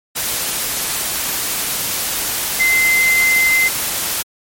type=tone in noise; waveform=sine; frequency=2069 Hz; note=C7; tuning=20 cents flat; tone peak=-11 dBFS; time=2.59-3.69 s; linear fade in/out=20 ms; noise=white; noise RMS=-20 dBFS; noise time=0.15-4.23 s; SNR=+6 dB; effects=MP3 64 kbps